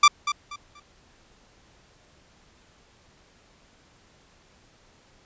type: tone with echo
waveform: sawtooth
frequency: 1175 Hz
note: D6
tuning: 1 cent sharp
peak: -7 dBFS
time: 0.03-0.08 s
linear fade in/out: 5 ms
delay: 240 ms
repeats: 3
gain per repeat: -12 dB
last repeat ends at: 0.8 s
effects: pink hiss -58 dBFS RMS until 5.25 s + resampled to 16000 Hz